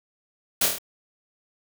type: noise with echo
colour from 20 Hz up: white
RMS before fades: -21 dBFS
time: 0.61-0.66 s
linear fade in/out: 5 ms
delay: 25 ms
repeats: 5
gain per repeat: -3 dB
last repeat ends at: 0.785 s
effects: none